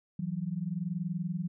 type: tone pair together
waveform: sine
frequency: 164.43 / 185 Hz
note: E3 / F#3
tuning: -4 / 0 cents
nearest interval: major second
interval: 204 cents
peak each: -34 / -34 dBFS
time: 0.19-1.48 s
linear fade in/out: 5 ms
effects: none